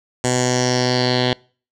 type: tone with low-pass filter sweep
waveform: 10% pulse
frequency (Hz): 125.1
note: B2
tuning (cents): +23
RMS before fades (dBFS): -18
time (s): 0.24-1.33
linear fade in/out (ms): 2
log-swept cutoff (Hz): 7600 to 3700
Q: 5
effects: noise-tail reverb RT60 0.4 s tail -25 dB re dry